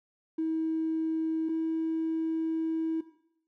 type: tone pair in turn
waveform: triangle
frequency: 320.7 / 322.9 Hz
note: E4 / E4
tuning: -48 / -36 cents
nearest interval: unison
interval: 12 cents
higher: second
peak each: -23 dBFS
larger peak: neither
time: 0.38-1.49 / 1.49-3.01 s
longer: second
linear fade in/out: 10 ms
effects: noise-tail reverb RT60 0.7 s tail -18 dB re dry + tanh soft clip ceiling -25 dBFS